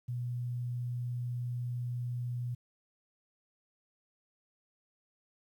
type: tone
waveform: sine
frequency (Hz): 122.1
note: B2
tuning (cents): -19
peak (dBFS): -33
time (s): 0.08-2.55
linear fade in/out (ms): 10
effects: 11-bit